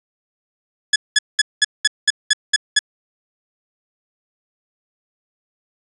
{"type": "tone bursts", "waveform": "15% pulse", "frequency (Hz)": 1700, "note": "G#6", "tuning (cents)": 40, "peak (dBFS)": -4, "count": 9, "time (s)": [0.93, 2.791], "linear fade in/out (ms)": 5, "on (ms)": 29, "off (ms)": 200, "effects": ["resampled to 24000 Hz"]}